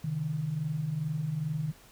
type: tone pair together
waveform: sine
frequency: 133.15 / 155.56 Hz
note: C3 / D#3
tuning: +31 / 0 cents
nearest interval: minor third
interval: 269 cents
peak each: -36 / -30 dBFS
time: 0.04-1.72 s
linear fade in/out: 5 ms
effects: pink hiss -56 dBFS RMS until 1.91 s